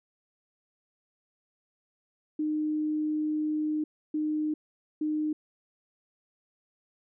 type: tone bursts at uneven times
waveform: sine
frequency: 305.8 Hz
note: D#4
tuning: 30 cents flat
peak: -26 dBFS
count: 3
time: 2.39-3.84 / 4.14-4.54 / 5.01-5.33 s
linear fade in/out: 5 ms
effects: none